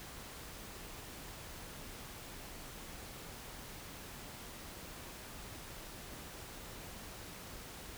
silence, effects pink hiss -49 dBFS RMS until 7.97 s

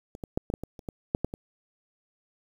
clicks, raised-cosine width 2 ms, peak -28 / -22 / -12 / -18 / -15 / -22 / -30 / -21 / -10 / -13 / -22 dBFS, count 11, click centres 0.151 / 0.238 / 0.375 / 0.501 / 0.539 / 0.636 / 0.792 / 0.888 / 1.149 / 1.246 / 1.339 s, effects 8-bit

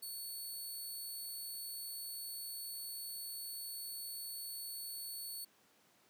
5% pulse tone, 4435 Hz, C#8, in tune, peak -36 dBFS, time 0.02-5.45 s, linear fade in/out 10 ms, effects pink hiss -69 dBFS RMS until 6.09 s + high-pass 200 Hz 12 dB/octave

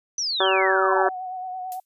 sine exponential sweep, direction down, 6100 to 694 Hz, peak -23 dBFS, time 0.18-1.08 s, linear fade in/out 2 ms
harmonic tone, 190.5 Hz, G3, 49 cents flat, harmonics 2 / 3 / 4 / 5 / 6 / 7 / 8 / 9, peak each -23 / -25 / -26 / -27 / -28 / -28 / -29 / -30 dBFS, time 0.4-1.09 s, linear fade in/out 5 ms
sine tone with vibrato, 741 Hz, F#5, 2 cents sharp, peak -29 dBFS, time 0.87-1.8 s, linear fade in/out 5 ms, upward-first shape sine, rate 9 Hz, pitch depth 30 cents each way
violet noise with exponential decay, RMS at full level -32 dBFS, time 1.72-1.85 s, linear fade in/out 0 ms, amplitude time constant 27 ms
effects resampled to 32000 Hz

